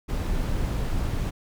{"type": "noise", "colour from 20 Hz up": "brown", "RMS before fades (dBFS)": -26, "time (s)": [0.08, 1.31], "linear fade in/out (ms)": 20, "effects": []}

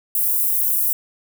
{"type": "high-pass noise", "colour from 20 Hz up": "white", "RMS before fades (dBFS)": -19, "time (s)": [0.15, 0.93], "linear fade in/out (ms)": 2, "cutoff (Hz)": 11000, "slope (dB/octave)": 24, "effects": []}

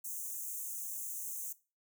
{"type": "high-pass noise", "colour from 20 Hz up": "white", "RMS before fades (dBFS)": -41, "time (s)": [0.04, 1.53], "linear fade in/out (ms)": 10, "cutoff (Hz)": 6100, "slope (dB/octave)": 96, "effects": ["noise-tail reverb RT60 0.3 s tail -18 dB re dry"]}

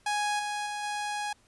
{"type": "tone with level steps", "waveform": "sawtooth", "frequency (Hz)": 830.6, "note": "G#5", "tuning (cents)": 0, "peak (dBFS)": [-23, -27, -29, -27], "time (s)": [0.06, 1.33], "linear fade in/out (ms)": 5, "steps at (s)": [0.39, 0.66, 0.83], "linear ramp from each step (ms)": 5, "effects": ["pink hiss -64 dBFS RMS until 1.47 s", "resampled to 24000 Hz"]}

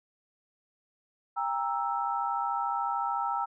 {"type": "chord", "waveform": "sine", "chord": "E diminished", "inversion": "first", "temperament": "equal with one note detuned", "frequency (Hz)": [798.6, 932.3, 1318.5], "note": ["G5", "Bb5", "E6"], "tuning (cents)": [32, 0, 0], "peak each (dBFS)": -32, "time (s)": [1.36, 3.46], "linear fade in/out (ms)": 20, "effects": []}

